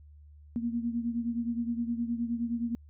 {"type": "beating tone pair", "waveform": "sine", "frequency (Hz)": [232.9, 242.5], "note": ["A#3", "B3"], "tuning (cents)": [-1, -31], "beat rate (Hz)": 9.6, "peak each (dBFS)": [-30, -35], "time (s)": [0.56, 2.75], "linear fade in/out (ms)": 0, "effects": ["added 74 Hz sine -50 dBFS peak until 2.89 s"]}